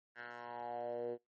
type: tone with band-pass filter sweep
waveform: 10% pulse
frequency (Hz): 120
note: B2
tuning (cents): -49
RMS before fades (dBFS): -43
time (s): 0.15-1.18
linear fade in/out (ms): 50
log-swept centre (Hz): 1600 to 410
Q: 4.5
effects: noise-tail reverb RT60 0.2 s tail -25 dB re dry + MP3 32 kbps